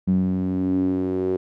sawtooth tone with band-pass filter sweep, 92.8 Hz, F#2, 6 cents sharp, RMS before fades -22 dBFS, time 0.07-1.37 s, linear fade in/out 10 ms, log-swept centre 190 to 380 Hz, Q 5.8, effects none

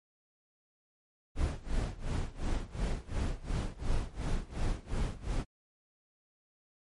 brown noise with tremolo, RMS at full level -30 dBFS, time 1.35-5.45 s, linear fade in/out 50 ms, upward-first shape sine, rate 2.8 Hz, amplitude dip 90%, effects MP3 48 kbps

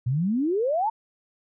sine exponential sweep, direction up, 116.1 to 928 Hz, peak -21 dBFS, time 0.06-0.9 s, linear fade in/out 10 ms, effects none

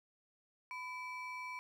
triangle ring-modulated tone, 1659 Hz, G#6, 2 cents flat, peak -37 dBFS, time 0.71-1.59 s, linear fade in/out 0 ms, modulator 655 Hz, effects none

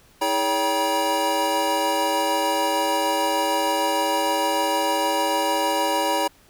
square tone cluster, 322.2 / 419.1 / 564 / 784 / 960 Hz, E4 / G#4 / C#5 / G5 / B5, -39 / +16 / +30 / 0 / -49 cents, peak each -30 / -32 / -27 / -28 / -24 dBFS, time 0.21-6.28 s, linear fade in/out 10 ms, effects pink hiss -55 dBFS RMS until 6.49 s

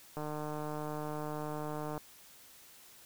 click train, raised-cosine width 1 ms, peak -26 dBFS, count 274, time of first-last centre 0.17-1.978 s, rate 151 Hz, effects white hiss -57 dBFS RMS until 3.05 s

